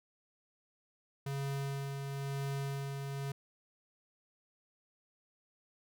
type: tone with tremolo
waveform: square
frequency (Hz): 138.59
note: C#3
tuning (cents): 0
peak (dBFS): -35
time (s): 1.26-3.32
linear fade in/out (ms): 5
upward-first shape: sine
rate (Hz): 1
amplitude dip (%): 35
effects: none